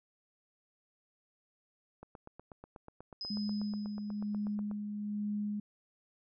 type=click train; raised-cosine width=1 ms; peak=-34 dBFS; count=23; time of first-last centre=2.03-4.713 s; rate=8.2 Hz
type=tone with exponential decay; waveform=sine; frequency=5050 Hz; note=D#8; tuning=25 cents sharp; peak=-37 dBFS; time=3.21-4.55 s; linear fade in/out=1 ms; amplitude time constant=290 ms
type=tone with tremolo; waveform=sine; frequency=207.7 Hz; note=G#3; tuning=in tune; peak=-32 dBFS; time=3.3-5.6 s; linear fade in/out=5 ms; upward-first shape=sine; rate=1.1 Hz; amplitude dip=40%
effects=none